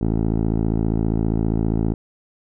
10% pulse tone with low-pass filter, 55 Hz, A1, in tune, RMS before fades -20 dBFS, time 0.01-1.94 s, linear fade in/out 5 ms, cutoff 450 Hz, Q 0.89, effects none

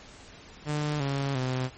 sawtooth tone with pitch steps, 149.4 / 138.59 / 128.57 Hz, D3 / C#3 / C3, +30 / 0 / -30 cents, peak -23 dBFS, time 0.65-1.7 s, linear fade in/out 50 ms, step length 350 ms, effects pink hiss -49 dBFS RMS until 1.77 s + MP3 32 kbps

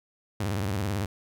sawtooth tone with vibrato, 99.2 Hz, G2, 21 cents sharp, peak -23 dBFS, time 0.4-1.06 s, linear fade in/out 5 ms, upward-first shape sine, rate 18 Hz, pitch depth 190 cents each way, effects none

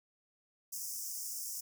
pink high-pass noise, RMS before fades -41 dBFS, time 0.72-1.61 s, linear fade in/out 10 ms, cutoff 5200 Hz, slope 96 dB/octave, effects none

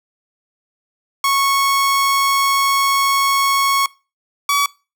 sawtooth tone pair in turn, 1103 / 1137.3 Hz, C#6 / C#6, -9 / +44 cents, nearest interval minor second, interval 53 cents, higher second, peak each -10 dBFS, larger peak neither, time 1.24-3.86 / 4.49-4.66 s, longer first, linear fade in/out 2 ms, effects noise-tail reverb RT60 0.3 s tail -22 dB re dry

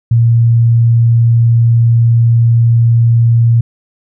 sine tone, 116.54 Hz, A#2, in tune, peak -5 dBFS, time 0.11-3.61 s, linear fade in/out 5 ms, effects none

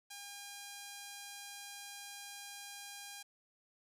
5% pulse tone, 808 Hz, G#5, 48 cents flat, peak -35 dBFS, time 0.1-3.23 s, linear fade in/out 10 ms, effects none

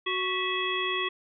harmonic tone with a mistuned harmonic, 370 Hz, F#4, in tune, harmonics 1 / 3 / 5 / 7 / 9, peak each -33 / -32 / -33 / -34 / -32 dBFS, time 0.06-1.09 s, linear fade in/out 10 ms, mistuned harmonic 5, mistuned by +96 cents, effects none

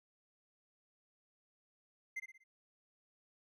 triangle tone with echo, 2080 Hz, C7, 11 cents flat, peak -36 dBFS, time 2.16-2.2 s, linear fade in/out 10 ms, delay 60 ms, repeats 4, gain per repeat -7 dB, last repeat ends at 2.44 s, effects none

